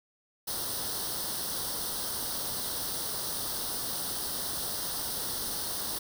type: noise with comb filter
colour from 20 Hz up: white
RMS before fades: -34 dBFS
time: 0.47-5.99 s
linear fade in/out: 10 ms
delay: 0.21 ms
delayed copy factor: +0.8
effects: none